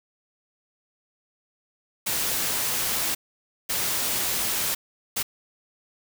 white noise bursts at uneven times, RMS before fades -26 dBFS, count 3, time 2.06-3.15 / 3.69-4.75 / 5.16-5.23 s, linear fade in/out 10 ms, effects none

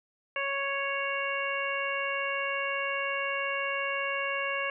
harmonic tone, 554.4 Hz, C#5, in tune, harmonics 1 / 2 / 3 / 4 / 5, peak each -35 / -35 / -35 / -35 / -35 dBFS, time 0.36-4.7 s, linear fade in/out 2 ms, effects none

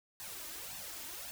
white noise with flanger, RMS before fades -45 dBFS, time 0.2-1.31 s, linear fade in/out 0 ms, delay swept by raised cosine 1.1 to 3.3 ms, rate 1.8 Hz, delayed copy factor +0.75, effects none

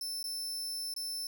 sawtooth tone with dropouts, 5300 Hz, E8, 9 cents sharp, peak -33 dBFS, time 0.01-1.27 s, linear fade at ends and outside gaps 2 ms, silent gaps 0.229-0.24 / 0.939-0.963 s, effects none

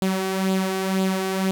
sawtooth tone with flanger, 190 Hz, F#3, 46 cents sharp, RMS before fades -23 dBFS, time 0.02-1.51 s, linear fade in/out 0 ms, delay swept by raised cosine 0.25 to 2.75 ms, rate 2 Hz, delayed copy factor +0.5, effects none

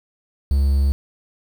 triangle tone with quantisation, 69.3 Hz, C#2, in tune, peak -12 dBFS, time 0.51-0.92 s, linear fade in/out 0 ms, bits 7, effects none

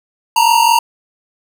square tone pair together, 906 / 950.8 Hz, A#5 / A#5, -50 / +34 cents, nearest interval minor second, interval 84 cents, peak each -12 dBFS, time 0.36-0.79 s, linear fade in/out 5 ms, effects none

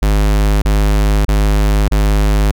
square tone bursts, 51.4 Hz, G#1, 17 cents flat, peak -10 dBFS, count 4, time 0.02-2.513 s, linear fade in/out 5 ms, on 600 ms, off 31 ms, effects none

